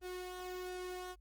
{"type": "tone with flanger", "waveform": "sawtooth", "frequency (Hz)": 364.6, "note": "F#4", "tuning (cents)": -25, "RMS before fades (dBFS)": -44, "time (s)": [0.01, 1.16], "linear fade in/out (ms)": 50, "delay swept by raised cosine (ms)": [0.94, 2.34], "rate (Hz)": 1.4, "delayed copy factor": -0.5, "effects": ["added 50 Hz sine -59 dBFS peak until 1.2 s", "Opus 24 kbps"]}